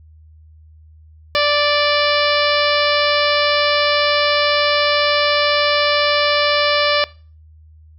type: harmonic tone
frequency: 586 Hz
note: D5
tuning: 4 cents flat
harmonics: 1 / 2 / 3 / 4 / 5 / 6 / 7 / 8 / 9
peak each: -17 / -20 / -22 / -23 / -24 / -25 / -25 / -26 / -27 dBFS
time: 1.35-7.04 s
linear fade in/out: 0 ms
effects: noise-tail reverb RT60 0.4 s tail -22 dB re dry + added 78 Hz sine -42 dBFS peak until 7.98 s